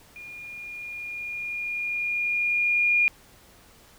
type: tone with level ramp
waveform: sine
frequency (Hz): 2424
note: D#7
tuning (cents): -46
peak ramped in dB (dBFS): -39 to -17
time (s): 0.16-3.08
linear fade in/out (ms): 0
effects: pink hiss -54 dBFS RMS until 3.98 s